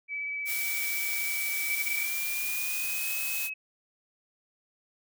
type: tone with vibrato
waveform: sine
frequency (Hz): 2294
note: D7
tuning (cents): -41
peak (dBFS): -31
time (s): 0.08-2.08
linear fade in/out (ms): 50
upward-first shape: sine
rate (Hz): 16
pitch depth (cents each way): 10
type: noise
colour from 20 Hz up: blue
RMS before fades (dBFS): -33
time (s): 0.45-3.5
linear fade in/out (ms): 50
type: tone with pitch glide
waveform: sine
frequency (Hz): 2307 to 2560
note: D7 to D#7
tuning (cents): -31 to +49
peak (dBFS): -33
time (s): 1.69-3.54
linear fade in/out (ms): 10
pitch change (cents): +180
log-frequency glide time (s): 1.84-3.15
effects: none